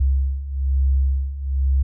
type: beating tone pair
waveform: sine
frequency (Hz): 66.6 / 67.7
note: C2 / C#2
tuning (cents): +31 / -40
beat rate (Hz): 1.1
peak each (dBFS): -22 / -18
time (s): 0-1.83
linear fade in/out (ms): 10
effects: none